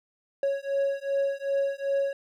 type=beating tone pair; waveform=triangle; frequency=552 / 554.6 Hz; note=C#5 / C#5; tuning=-7 / +1 cents; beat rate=2.6 Hz; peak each=-26 dBFS; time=0.43-2.13 s; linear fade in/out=2 ms; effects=none